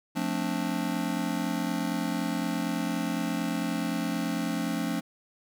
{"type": "chord", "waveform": "square", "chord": "D minor seventh", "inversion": "first", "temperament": "just", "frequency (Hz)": [176.2, 220.2, 264.3, 293.7], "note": ["F3", "A3", "C4", "D4"], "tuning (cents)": [16, 2, 18, 0], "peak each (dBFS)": -34, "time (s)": [0.15, 5.01], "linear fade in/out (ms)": 20, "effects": []}